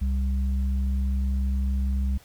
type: tone pair together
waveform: sine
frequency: 66.24 / 198.5 Hz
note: C2 / G3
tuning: +22 / +22 cents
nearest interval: octave + perfect fifth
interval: 1900 cents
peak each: -22 / -33 dBFS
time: 0.01-2.18 s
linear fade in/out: 10 ms
effects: pink hiss -54 dBFS RMS until 2.24 s